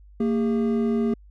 triangle tone pair together, 228.7 / 405 Hz, A#3 / G#4, -33 / -43 cents, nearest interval minor seventh, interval 990 cents, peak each -19 / -24 dBFS, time 0.2-1.14 s, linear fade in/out 5 ms, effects added 50 Hz sine -46 dBFS peak until 1.3 s

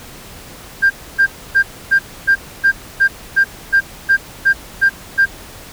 sine tone bursts, 1592 Hz, G6, 26 cents sharp, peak -6 dBFS, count 13, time 0.82-5.259 s, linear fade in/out 20 ms, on 83 ms, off 280 ms, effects tanh soft clip ceiling -4 dBFS + pink hiss -36 dBFS RMS until 5.72 s

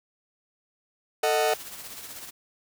40% pulse chord, D# diminished, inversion second, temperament equal with one note detuned, 444.6 / 622.3 / 740 Hz, A4 / D#5 / F#5, +18 / 0 / 0 cents, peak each -25 dBFS, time 1.23-1.54 s, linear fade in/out 5 ms
white noise with tremolo, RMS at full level -39 dBFS, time 1.47-2.31 s, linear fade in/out 20 ms, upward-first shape sine, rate 16 Hz, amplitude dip 45%
effects none

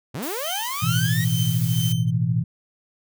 sawtooth linear sweep, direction up, 99.5 to 1937 Hz, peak -24 dBFS, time 0.14-1.25 s, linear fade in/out 10 ms
blue noise, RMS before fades -33 dBFS, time 0.22-1.93 s, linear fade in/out 10 ms
sawtooth tone with tremolo, 3090 Hz, G7, 26 cents flat, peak -24 dBFS, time 0.43-2.11 s, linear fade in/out 20 ms, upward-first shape triangle, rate 2.3 Hz, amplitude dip 100%
sine chord, A suspended second, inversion none, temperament equal, 110 / 123.47 / 164.81 Hz, A2 / B2 / E3, 0 / 0 / 0 cents, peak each -25 / -22 / -23 dBFS, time 0.82-2.44 s, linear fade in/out 10 ms
effects none

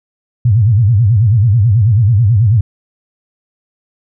sine tone with vibrato, 109.1 Hz, A2, 14 cents flat, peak -6 dBFS, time 0.45-2.61 s, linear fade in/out 5 ms, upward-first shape sine, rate 9.2 Hz, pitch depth 230 cents each way, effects none

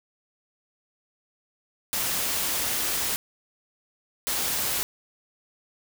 white noise bursts at uneven times, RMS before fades -27 dBFS, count 2, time 1.93-3.16 / 4.27-4.83 s, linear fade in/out 0 ms, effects none

